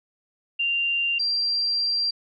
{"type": "tone pair in turn", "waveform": "sine", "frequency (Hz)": [2782, 4729], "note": ["F7", "D8"], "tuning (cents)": [-7, 11], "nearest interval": "major sixth", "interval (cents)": 918, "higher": "second", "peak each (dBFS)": -21, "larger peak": "neither", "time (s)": [[0.59, 1.19], [1.19, 2.11]], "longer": "second", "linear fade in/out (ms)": 10, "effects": []}